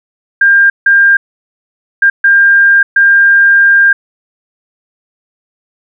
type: tone bursts at uneven times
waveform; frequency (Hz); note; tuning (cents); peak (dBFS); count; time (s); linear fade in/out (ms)
sine; 1600; G6; +35; -3; 5; 0.41-0.7 / 0.86-1.17 / 2.02-2.1 / 2.24-2.83 / 2.96-3.93; 5
effects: none